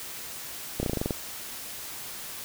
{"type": "slowing click train", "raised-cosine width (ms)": 2, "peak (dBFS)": -14, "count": 9, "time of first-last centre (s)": [0.8, 1.108], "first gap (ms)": 30, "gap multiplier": 1.07, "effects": ["white hiss -39 dBFS RMS until 2.44 s"]}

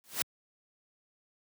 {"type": "noise with exponential growth", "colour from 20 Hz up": "white", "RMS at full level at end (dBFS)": -27, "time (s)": [0.04, 0.22], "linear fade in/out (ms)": 0, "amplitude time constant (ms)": 39, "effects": ["high-pass 100 Hz 12 dB/octave"]}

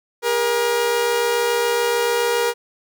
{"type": "tone pair together", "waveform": "sawtooth", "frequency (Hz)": [407.8, 474.8], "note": ["G#4", "A#4"], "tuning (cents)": [-32, 32], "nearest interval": "minor third", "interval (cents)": 264, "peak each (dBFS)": [-21, -14], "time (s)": [0.22, 2.54], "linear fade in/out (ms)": 50, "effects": []}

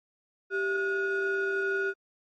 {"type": "ring-modulated tone", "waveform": "triangle", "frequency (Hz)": 528, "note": "C5", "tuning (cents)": 16, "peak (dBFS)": -21, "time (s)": [0.5, 1.94], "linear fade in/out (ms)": 50, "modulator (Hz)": 919, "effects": ["MP3 32 kbps"]}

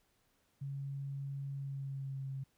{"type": "tone with pitch glide", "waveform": "sine", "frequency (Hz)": [138.59, 134.96], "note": ["C#3", "C#3"], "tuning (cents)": [0, -46], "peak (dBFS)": -38, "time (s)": [0.61, 2.44], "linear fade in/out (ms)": 10, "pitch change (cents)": -46, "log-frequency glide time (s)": [1.54, 2.26], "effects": ["pink hiss -75 dBFS RMS until 2.57 s"]}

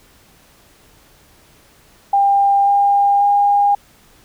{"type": "tone with pitch steps", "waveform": "sine", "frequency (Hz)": [798, 804.5, 811], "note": ["G5", "G5", "G#5"], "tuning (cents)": [31, 45, -41], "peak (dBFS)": -10, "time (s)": [2.13, 3.75], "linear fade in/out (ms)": 5, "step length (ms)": 540, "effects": ["pink hiss -50 dBFS RMS until 4.24 s"]}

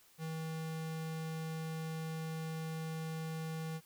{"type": "tone", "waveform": "square", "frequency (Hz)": 160.3, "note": "E3", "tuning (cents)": -48, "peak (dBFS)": -39, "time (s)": [0.18, 3.81], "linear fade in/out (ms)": 50, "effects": ["white hiss -65 dBFS RMS until 3.85 s"]}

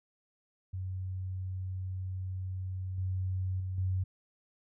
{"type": "tone with level steps", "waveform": "sine", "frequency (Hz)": 93.3, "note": "F#2", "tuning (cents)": 15, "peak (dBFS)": [-34, -30, -33, -28], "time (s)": [0.73, 4.04], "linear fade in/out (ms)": 10, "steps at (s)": [2.98, 3.6, 3.78], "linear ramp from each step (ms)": 2, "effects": []}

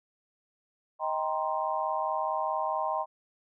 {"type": "chord", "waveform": "sine", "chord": "C minor seventh", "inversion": "first", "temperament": "just", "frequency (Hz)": [627.9, 784.9, 941.9, 1046.5], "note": ["Eb5", "G5", "Bb5", "C6"], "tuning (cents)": [16, 2, 18, 0], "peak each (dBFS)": -33, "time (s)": [0.99, 3.06], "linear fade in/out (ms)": 50, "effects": []}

